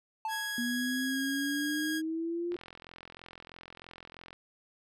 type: tone with exponential decay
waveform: triangle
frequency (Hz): 880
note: A5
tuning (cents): 0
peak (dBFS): -28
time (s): 0.25-0.76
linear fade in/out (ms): 2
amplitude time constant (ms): 110
type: tone with pitch glide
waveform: sawtooth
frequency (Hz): 1661.2 to 1639.3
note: G#6 to G#6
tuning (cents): 0 to -23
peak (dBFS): -30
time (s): 0.28-2.02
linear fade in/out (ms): 50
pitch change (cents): -23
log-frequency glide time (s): 1.04-1.19
type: exponential sweep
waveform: sine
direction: up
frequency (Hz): 238.6 to 352.5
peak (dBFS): -31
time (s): 0.58-2.56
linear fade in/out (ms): 2
type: click train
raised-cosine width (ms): 0.3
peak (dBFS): -31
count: 79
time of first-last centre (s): 2.52-4.33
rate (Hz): 43.1
effects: resampled to 32000 Hz